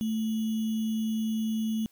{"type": "tone with sample-and-hold", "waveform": "sine", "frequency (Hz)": 220, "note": "A3", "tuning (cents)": 0, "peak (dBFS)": -26, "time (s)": [0.01, 1.86], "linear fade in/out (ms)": 0, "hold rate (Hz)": 3150, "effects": ["white hiss -65 dBFS RMS until 1.91 s"]}